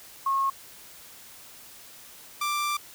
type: tone pair in turn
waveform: sine / sawtooth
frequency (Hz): 1087 / 1179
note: C#6 / D6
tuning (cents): -34 / +6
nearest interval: minor second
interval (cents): 140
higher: second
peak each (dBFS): -22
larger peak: neither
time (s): 0.26-0.5 / 2.41-2.77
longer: second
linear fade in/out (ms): 5
effects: white hiss -48 dBFS RMS until 2.94 s